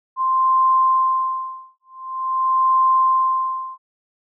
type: tone with tremolo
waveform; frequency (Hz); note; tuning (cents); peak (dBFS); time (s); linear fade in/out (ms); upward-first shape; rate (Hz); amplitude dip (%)
sine; 1046; C6; -1; -12; 0.16-3.78; 50; sine; 0.46; 100
effects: none